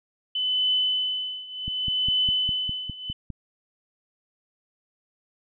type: tone with tremolo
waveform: sine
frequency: 3016 Hz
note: F#7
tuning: 32 cents sharp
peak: -19 dBFS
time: 0.35-3.13 s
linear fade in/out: 5 ms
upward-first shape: triangle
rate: 0.67 Hz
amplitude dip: 90%
type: click train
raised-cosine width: 5 ms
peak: -21 dBFS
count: 9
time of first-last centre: 1.68-3.303 s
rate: 4.93 Hz
effects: none